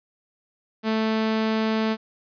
sawtooth tone, 220 Hz, A3, in tune, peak -17 dBFS, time 0.83-1.97 s, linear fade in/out 50 ms, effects resampled to 11025 Hz + 9-bit

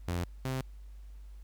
sawtooth tone pair in turn, 87.31 / 130.82 Hz, F2 / C3, 0 / 0 cents, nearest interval perfect fifth, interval 700 cents, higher second, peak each -27 / -28 dBFS, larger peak first, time 0.08-0.24 / 0.45-0.61 s, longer neither, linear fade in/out 0 ms, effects added 50 Hz sine -45 dBFS peak until 1.43 s + pink hiss -69 dBFS RMS until 1.43 s

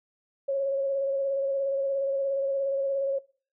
sine tone with vibrato, 548 Hz, C#5, 20 cents flat, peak -24 dBFS, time 0.48-3.19 s, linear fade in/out 10 ms, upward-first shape square, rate 17 Hz, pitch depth 20 cents each way, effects noise-tail reverb RT60 0.4 s tail -22 dB re dry

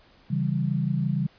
sine chord, C# diminished, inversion none, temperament equal, 138.59 / 164.81 / 196 Hz, C#3 / E3 / G3, 0 / 0 / 0 cents, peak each -26 / -27 / -28 dBFS, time 0.3-1.27 s, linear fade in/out 10 ms, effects pink hiss -57 dBFS RMS until 1.38 s + resampled to 11025 Hz

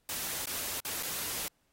white noise with dropouts, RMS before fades -36 dBFS, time 0.09-1.48 s, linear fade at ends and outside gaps 0 ms, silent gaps 0.456-0.472 / 0.802-0.851 / 1.026-1.032 s, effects pink hiss -74 dBFS RMS until 1.72 s + AAC 48 kbps

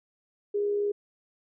sine tone with amplitude modulation, 410 Hz, G#4, 22 cents flat, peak -23 dBFS, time 0.54-0.92 s, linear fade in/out 10 ms, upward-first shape sine, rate 65.2 Hz, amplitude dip 30%, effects none

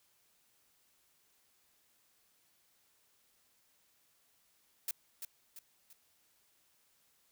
blue noise with echo, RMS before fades -36 dBFS, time 4.88-4.91 s, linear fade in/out 2 ms, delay 340 ms, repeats 3, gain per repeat -7 dB, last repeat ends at 5.93 s, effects white hiss -72 dBFS RMS until 7.31 s

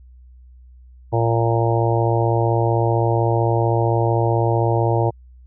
harmonic tone, 115.7 Hz, A#2, 13 cents flat, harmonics 1 / 3 / 4 / 5 / 6 / 7 / 8, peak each -18 / -23 / -24 / -25 / -26 / -26 / -27 dBFS, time 1.12-5.11 s, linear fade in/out 20 ms, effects added 62 Hz sine -42 dBFS peak until 5.46 s

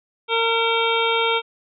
harmonic tone with a mistuned harmonic, 457.9 Hz, A#4, 31 cents flat, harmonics 1 / 2 / 3 / 5 / 6 / 7 / 8, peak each -22 / -24 / -25 / -25 / -30 / -26 / -28 dBFS, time 0.28-1.42 s, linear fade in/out 50 ms, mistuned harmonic 6, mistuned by -26 cents, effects none

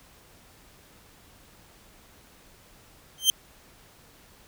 sawtooth tone with exponential growth, 3136 Hz, G7, in tune, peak -10 dBFS, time 3.18-3.3 s, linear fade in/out 1 ms, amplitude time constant 26 ms, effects pink hiss -55 dBFS RMS until 4.47 s

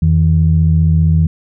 sine tone pair together, 84.76 / 160 Hz, E2 / D#3, +49 / +49 cents, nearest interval major seventh, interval 1100 cents, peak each -10 dBFS, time 0.02-1.27 s, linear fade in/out 5 ms, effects tanh soft clip ceiling 0 dBFS

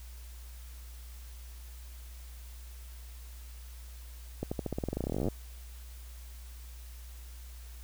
accelerating click train, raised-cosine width 2 ms, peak -19 dBFS, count 26, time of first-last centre 4.43-5.285 s, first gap 85 ms, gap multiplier 0.91, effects added 60 Hz sine -44 dBFS peak until 7.83 s + white hiss -56 dBFS RMS until 7.83 s

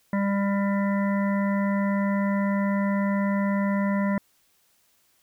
harmonic tone, 199.1 Hz, G3, 27 cents sharp, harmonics 1 / 3 / 5 / 7 / 9 / 10, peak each -22 / -31 / -33 / -40 / -38 / -38 dBFS, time 0.13-4.18 s, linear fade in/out 2 ms, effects white hiss -65 dBFS RMS until 5.22 s

